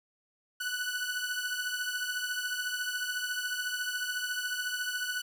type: beating tone pair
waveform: sawtooth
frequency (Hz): 1480 / 1494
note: F#6 / F#6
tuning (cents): 0 / +16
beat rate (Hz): 14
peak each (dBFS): -30 / -33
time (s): 0.6-5.22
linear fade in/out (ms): 10
effects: none